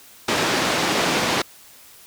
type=band-pass noise; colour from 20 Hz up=pink; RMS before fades=-21 dBFS; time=0.28-1.42 s; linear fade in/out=5 ms; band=230 to 5600 Hz; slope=12 dB/octave; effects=white hiss -47 dBFS RMS until 2.06 s